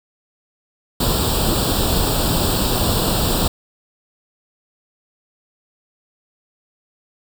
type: noise with comb filter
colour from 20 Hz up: pink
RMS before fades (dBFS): -18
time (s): 1-3.48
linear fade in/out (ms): 5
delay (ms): 0.24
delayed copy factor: +0.85
effects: none